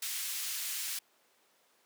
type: band-pass noise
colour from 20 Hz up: white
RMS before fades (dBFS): -37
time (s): 0.02-0.99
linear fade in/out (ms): 5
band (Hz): 2000 to 16000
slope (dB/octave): 12
effects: pink hiss -68 dBFS RMS until 1.85 s + high-pass 400 Hz 12 dB/octave